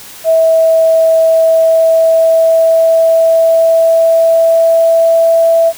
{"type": "tone with pitch glide", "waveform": "sine", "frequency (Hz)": [650, 662.1], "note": ["E5", "E5"], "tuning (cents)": [-24, 7], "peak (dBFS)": -5, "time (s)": [0.24, 5.73], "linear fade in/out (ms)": 50, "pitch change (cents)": 31, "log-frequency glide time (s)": [1.16, 5.59], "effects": ["white hiss -32 dBFS RMS until 5.77 s"]}